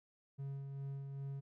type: tone with tremolo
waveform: triangle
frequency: 138.1 Hz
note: C#3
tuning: 6 cents flat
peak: -38 dBFS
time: 0.38-1.41 s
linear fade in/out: 20 ms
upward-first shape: sine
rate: 2.5 Hz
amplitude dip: 35%
effects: none